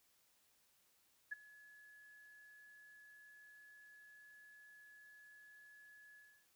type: tone with ADSR envelope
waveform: sine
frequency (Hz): 1699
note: G#6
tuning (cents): +39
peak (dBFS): -38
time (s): 1.31-6.47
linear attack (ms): 14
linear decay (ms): 17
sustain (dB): -21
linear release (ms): 310
effects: white hiss -75 dBFS RMS until 6.55 s